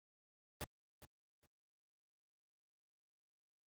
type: noise with echo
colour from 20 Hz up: pink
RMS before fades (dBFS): -42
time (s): 0.61-0.64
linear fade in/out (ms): 0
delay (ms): 410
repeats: 2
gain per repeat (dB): -14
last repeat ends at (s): 1.46
effects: high-pass 60 Hz 12 dB/octave + Opus 24 kbps